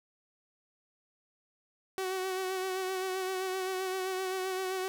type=tone with vibrato; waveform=sawtooth; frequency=375.5 Hz; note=F#4; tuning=26 cents sharp; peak=-28 dBFS; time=1.98-4.88 s; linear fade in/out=0 ms; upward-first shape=sine; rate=7.7 Hz; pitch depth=30 cents each way; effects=none